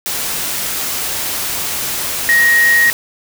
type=tone in noise; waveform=sine; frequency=1881 Hz; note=A#6; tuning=15 cents sharp; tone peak=-8 dBFS; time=2.29-2.9 s; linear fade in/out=0 ms; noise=white; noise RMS=-20 dBFS; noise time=0.06-2.93 s; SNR=+9 dB; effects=none